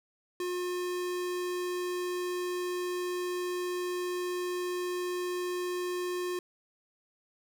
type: tone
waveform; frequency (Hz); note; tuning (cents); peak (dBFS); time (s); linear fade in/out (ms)
square; 358.5; F4; +45; -32; 0.4-6.39; 2
effects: none